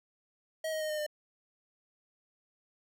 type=tone with pitch steps; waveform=square; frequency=636 / 627.2 / 618.6 / 610.1 / 601.7 Hz; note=D#5 / D#5 / D#5 / D#5 / D5; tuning=+38 / +14 / -10 / -34 / +42 cents; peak=-33 dBFS; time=0.64-1.065 s; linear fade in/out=5 ms; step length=85 ms; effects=none